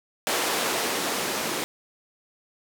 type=noise with band-pass filter sweep; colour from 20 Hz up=blue; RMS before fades=-27 dBFS; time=0.27-1.64 s; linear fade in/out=0 ms; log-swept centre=440 to 270 Hz; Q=0.85; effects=none